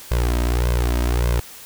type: tone with flanger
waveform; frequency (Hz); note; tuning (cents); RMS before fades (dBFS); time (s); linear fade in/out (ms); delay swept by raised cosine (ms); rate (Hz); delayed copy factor
sawtooth; 59.7; A#1; +42; -19; 0.11-1.4; 5; 1.9 to 3.2; 1.7; +0.8
effects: white hiss -40 dBFS RMS until 1.65 s